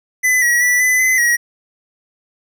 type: tone with pitch steps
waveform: square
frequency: 2009 / 1916 / 1964 / 2007 / 2032 / 1905 Hz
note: B6 / A#6 / B6 / B6 / B6 / A#6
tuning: +29 / +47 / -10 / +27 / +49 / +37 cents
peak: -12 dBFS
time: 0.23-1.37 s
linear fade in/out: 20 ms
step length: 190 ms
effects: none